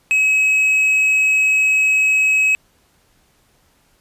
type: tone with hard clipping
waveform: sine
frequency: 2558 Hz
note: D#7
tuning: 47 cents sharp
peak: -13 dBFS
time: 0.11-2.55 s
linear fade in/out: 0 ms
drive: 3 dB
effects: pink hiss -58 dBFS RMS until 4 s + resampled to 32000 Hz